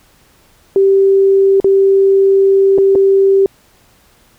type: tone with dropouts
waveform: sine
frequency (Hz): 390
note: G4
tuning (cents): -9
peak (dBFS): -6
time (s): 0.76-3.46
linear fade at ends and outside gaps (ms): 1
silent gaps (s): 1.601-1.644 / 2.779-2.784 / 2.952-2.956
effects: pink hiss -50 dBFS RMS until 4.38 s